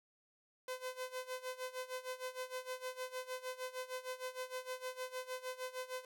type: tone with tremolo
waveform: sawtooth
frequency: 510 Hz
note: C5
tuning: 44 cents flat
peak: -35 dBFS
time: 0.68-6.05 s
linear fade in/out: 2 ms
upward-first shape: sine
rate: 6.5 Hz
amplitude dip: 85%
effects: none